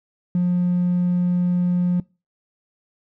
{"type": "tone", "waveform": "triangle", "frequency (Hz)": 177.8, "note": "F3", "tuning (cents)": 31, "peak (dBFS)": -13, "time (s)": [0.35, 2], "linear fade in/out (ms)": 2, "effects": ["noise-tail reverb RT60 0.3 s tail -26 dB re dry", "tanh soft clip ceiling -13 dBFS"]}